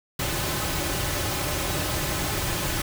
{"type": "noise with comb filter", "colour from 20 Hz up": "pink", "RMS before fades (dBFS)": -27, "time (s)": [0.19, 2.82], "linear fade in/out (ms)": 5, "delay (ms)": 4.3, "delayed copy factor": -0.55, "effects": []}